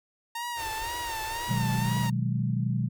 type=tone with vibrato; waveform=sawtooth; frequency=919 Hz; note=A#5; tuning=25 cents flat; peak=-28 dBFS; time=0.35-2.1 s; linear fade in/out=5 ms; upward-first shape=sine; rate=2 Hz; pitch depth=79 cents each way
type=band-stop noise; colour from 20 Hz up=pink; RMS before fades=-40 dBFS; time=0.55-2.11 s; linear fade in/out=50 ms; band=120 to 300 Hz; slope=96 dB/octave
type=chord; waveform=sine; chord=G# minor seventh; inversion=first; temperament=equal; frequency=123.47 / 155.56 / 185 / 207.7 Hz; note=B2 / D#3 / F#3 / G#3; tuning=0 / 0 / 0 / 0 cents; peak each=-27 / -32 / -32 / -33 dBFS; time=1.48-2.89 s; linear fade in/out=20 ms
effects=none